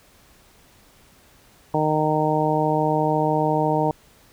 harmonic tone, 154 Hz, D#3, 17 cents flat, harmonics 1 / 2 / 3 / 4 / 5 / 6, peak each -25 / -25 / -25 / -25 / -25 / -25 dBFS, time 1.74-3.91 s, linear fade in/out 2 ms, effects pink hiss -54 dBFS RMS until 4.32 s

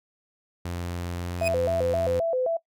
sawtooth tone with pitch glide, 87.31 to 88.43 Hz, F2 to F2, 0 to +22 cents, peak -26 dBFS, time 0.65-2.2 s, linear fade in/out 5 ms, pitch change +22 cents, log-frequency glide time 1.14-1.42 s
40% pulse tone with exponential growth, 2505 Hz, D#7, 11 cents sharp, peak -21 dBFS, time 1.37-1.48 s, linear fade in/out 2 ms, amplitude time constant 23 ms
sine tone with vibrato, 582 Hz, D5, 16 cents flat, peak -22 dBFS, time 1.41-2.57 s, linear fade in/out 5 ms, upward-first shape square, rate 3.8 Hz, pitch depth 230 cents each way
effects noise-tail reverb RT60 0.1 s tail -21 dB re dry

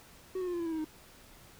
triangle tone with pitch steps, 373.8 / 364 / 354.5 / 345.2 / 336.1 / 327.3 / 318.7 / 310.4 Hz, F#4 / F#4 / F4 / F4 / E4 / E4 / D#4 / D#4, +18 / -28 / +26 / -20 / +34 / -12 / +42 / -4 cents, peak -30 dBFS, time 0.35-0.846 s, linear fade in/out 5 ms, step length 62 ms, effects pink hiss -56 dBFS RMS until 1.59 s

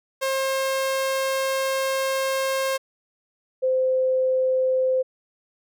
sawtooth / sine tone pair in turn, 534 / 517.6 Hz, C5 / C5, +35 / -19 cents, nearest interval minor second, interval 54 cents, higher first, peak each -18 dBFS, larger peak neither, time 0.21-2.78 / 3.62-5.03 s, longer first, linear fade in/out 20 ms, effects none

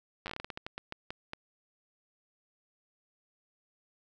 slowing click train, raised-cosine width 0.3 ms, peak -22 dBFS, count 16, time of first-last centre 0.26-1.334 s, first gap 9 ms, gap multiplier 1.26, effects none

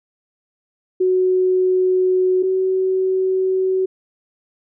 sine tone pair in turn, 370 / 376.3 Hz, F#4 / F#4, 0 / +29 cents, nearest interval unison, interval 29 cents, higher second, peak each -13 / -15 dBFS, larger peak first, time 1-2.43 / 2.43-3.86 s, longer neither, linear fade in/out 10 ms, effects none

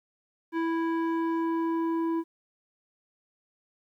square tone with low-pass filter sweep, 329.6 Hz, E4, in tune, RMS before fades -28 dBFS, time 0.52-2.24 s, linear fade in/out 50 ms, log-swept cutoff 1700 to 790 Hz, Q 1.3, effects 11-bit

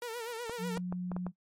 sawtooth tone with vibrato, 466.2 Hz, A#4, in tune, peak -33 dBFS, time 0.02-0.78 s, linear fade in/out 2 ms, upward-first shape sine, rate 8.1 Hz, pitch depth 86 cents each way
clicks, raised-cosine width 1 ms, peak -25 dBFS, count 6, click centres 0.496 / 0.773 / 0.925 / 1.117 / 1.165 / 1.266 s
sine tone, 180 Hz, F#3, 47 cents flat, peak -33 dBFS, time 0.58-1.32 s, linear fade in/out 50 ms
effects noise-tail reverb RT60 0.1 s tail -22 dB re dry + MP3 64 kbps

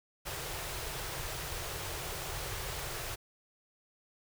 pink band-stop noise, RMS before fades -39 dBFS, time 0.25-3.16 s, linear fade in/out 20 ms, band 160 to 340 Hz, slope 48 dB/octave, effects none

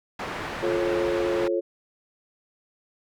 white low-pass noise, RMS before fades -33 dBFS, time 0.19-1.48 s, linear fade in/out 5 ms, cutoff 1600 Hz, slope 12 dB/octave
sine chord, F augmented, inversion none, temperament just, 349.2 / 436.5 / 545.7 Hz, F4 / A4 / C#5, 0 / -14 / -27 cents, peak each -25 / -28 / -27 dBFS, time 0.62-1.61 s, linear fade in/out 20 ms
effects none

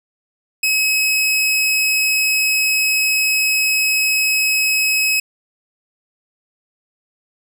sawtooth tone, 2559 Hz, D#7, 48 cents sharp, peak -11 dBFS, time 0.63-5.2 s, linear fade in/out 5 ms, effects none

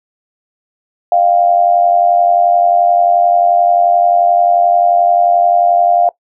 sine tone with amplitude modulation, 698.5 Hz, F5, in tune, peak -4 dBFS, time 1.12-6.09 s, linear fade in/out 2 ms, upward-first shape sine, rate 91.4 Hz, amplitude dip 70%, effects noise-tail reverb RT60 0.1 s tail -19 dB re dry

